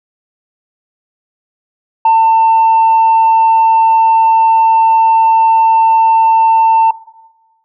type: tone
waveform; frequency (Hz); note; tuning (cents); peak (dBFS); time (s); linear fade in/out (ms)
sine; 897; A5; +33; -3; 2.05-6.91; 5
effects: noise-tail reverb RT60 1.0 s tail -18 dB re dry + tanh soft clip ceiling -3 dBFS